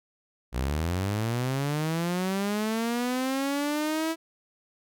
sawtooth linear sweep, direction up, 58.27 to 328.3 Hz, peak -22 dBFS, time 0.52-4.16 s, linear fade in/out 50 ms, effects none

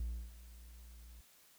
triangle tone with ADSR envelope, 58.27 Hz, A#1, in tune, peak -32 dBFS, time 0-1.21 s, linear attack 4 ms, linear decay 300 ms, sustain -18 dB, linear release 5 ms, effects tanh soft clip ceiling -31 dBFS + white hiss -65 dBFS RMS until 1.58 s

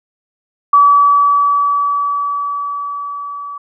sine tone with level ramp, 1146 Hz, D6, 43 cents flat, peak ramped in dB -4 to -24 dBFS, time 0.73-3.58 s, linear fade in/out 5 ms, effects none

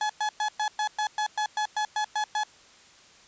35% pulse tone bursts, 849 Hz, G#5, 38 cents sharp, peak -23 dBFS, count 13, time 0.01-2.435 s, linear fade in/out 2 ms, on 85 ms, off 110 ms, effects white hiss -54 dBFS RMS until 3.27 s + resampled to 16000 Hz

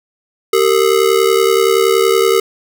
square ring-modulated tone, 422.4 Hz, G#4, 29 cents sharp, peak -7 dBFS, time 0.53-2.4 s, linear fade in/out 2 ms, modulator 35.3 Hz, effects none

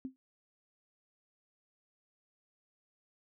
sine tone with exponential decay, 261.6 Hz, C4, in tune, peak -33 dBFS, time 0.05-0.16 s, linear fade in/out 0 ms, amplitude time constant 22 ms, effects none

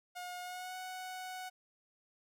sawtooth tone with pitch glide, 718 to 740.7 Hz, F5 to F#5, +48 to +2 cents, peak -38 dBFS, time 0.15-1.5 s, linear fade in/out 20 ms, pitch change +54 cents, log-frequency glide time 0.41-0.76 s, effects none

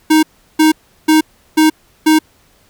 square tone bursts, 312.5 Hz, D#4, 8 cents sharp, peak -7 dBFS, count 5, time 0.1-2.19 s, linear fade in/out 10 ms, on 130 ms, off 360 ms, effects pink hiss -52 dBFS RMS until 2.69 s

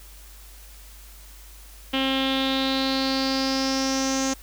sawtooth tone with low-pass filter sweep, 266.9 Hz, C4, 35 cents sharp, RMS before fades -24 dBFS, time 1.93-4.34 s, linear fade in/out 10 ms, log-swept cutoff 3100 to 6500 Hz, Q 6.3, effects added 50 Hz sine -44 dBFS peak until 4.42 s + white hiss -49 dBFS RMS until 4.42 s

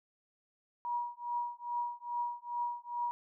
sine tone with tremolo, 959 Hz, A#5, 49 cents sharp, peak -30 dBFS, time 0.85-3.11 s, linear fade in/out 0 ms, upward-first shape triangle, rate 2.4 Hz, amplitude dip 100%, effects none

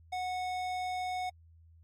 sine tone with tanh clipping, 734 Hz, F#5, 14 cents flat, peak -35 dBFS, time 0.12-1.3 s, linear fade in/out 10 ms, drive 17 dB, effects added 82 Hz sine -56 dBFS peak until 1.83 s + AAC 64 kbps

